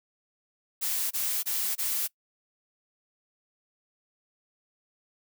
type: noise bursts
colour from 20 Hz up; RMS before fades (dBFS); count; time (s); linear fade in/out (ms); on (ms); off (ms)
blue; -29; 4; 0.81-2.079; 20; 300; 23
effects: noise-tail reverb RT60 0.1 s tail -23 dB re dry